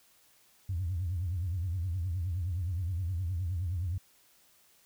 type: tone with vibrato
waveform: sine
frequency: 88.8 Hz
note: F2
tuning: 29 cents sharp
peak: -29 dBFS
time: 0.69-3.98 s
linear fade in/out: 5 ms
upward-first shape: triangle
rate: 9.6 Hz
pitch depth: 190 cents each way
effects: tanh soft clip ceiling -25 dBFS + white hiss -64 dBFS RMS until 4.85 s